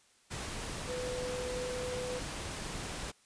sine tone in noise, 500 Hz, B4, 21 cents sharp, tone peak -36 dBFS, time 0.88-2.2 s, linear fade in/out 20 ms, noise pink, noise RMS -40 dBFS, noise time 0.3-3.12 s, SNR +1 dB, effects white hiss -66 dBFS RMS until 3.25 s + resampled to 22050 Hz

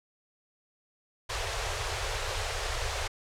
pink band-stop noise, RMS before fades -32 dBFS, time 1.29-3.08 s, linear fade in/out 10 ms, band 110 to 410 Hz, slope 48 dB/octave, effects low-pass 7000 Hz 12 dB/octave

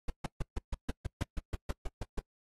brown noise bursts, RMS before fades -31 dBFS, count 14, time 0.08-2.194 s, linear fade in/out 5 ms, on 21 ms, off 140 ms, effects noise-tail reverb RT60 0.1 s tail -25 dB re dry + AAC 32 kbps

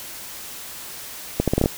accelerating click train, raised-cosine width 2 ms, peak -4 dBFS, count 7, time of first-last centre 1.4-1.659 s, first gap 77 ms, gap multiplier 0.76, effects white hiss -36 dBFS RMS until 1.77 s

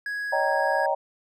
triangle tone with pitch glide, 1664 to 1652.5 Hz, G#6 to G#6, +3 to -9 cents, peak -26 dBFS, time 0.06-0.86 s, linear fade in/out 2 ms, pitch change -12 cents, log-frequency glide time 0.32-0.4 s
sine chord, Eb dominant seventh, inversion third, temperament just, 560 / 622.3 / 777.8 / 933.4 Hz, Db5 / Eb5 / G5 / Bb5, +18 / 0 / -14 / +2 cents, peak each -27 dBFS, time 0.32-0.95 s, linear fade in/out 10 ms
effects none

